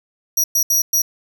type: tone bursts at uneven times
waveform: sawtooth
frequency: 5770 Hz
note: F#8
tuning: 44 cents flat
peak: -11 dBFS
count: 4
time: 0.37-0.44 / 0.55-0.63 / 0.7-0.82 / 0.93-1.02 s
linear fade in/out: 5 ms
effects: none